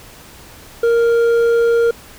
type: tone with hard clipping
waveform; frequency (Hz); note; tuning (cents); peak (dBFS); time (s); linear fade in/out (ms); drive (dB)
sine; 466.2; A#4; 0; -12; 0.83-1.91; 5; 5
effects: pink hiss -40 dBFS RMS until 2.18 s